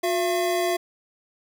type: tone pair together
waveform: square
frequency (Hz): 359.8 / 678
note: F#4 / E5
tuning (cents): -48 / +49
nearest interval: major seventh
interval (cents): 1097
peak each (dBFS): -25 / -25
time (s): 0.03-0.77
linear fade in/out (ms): 10
effects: none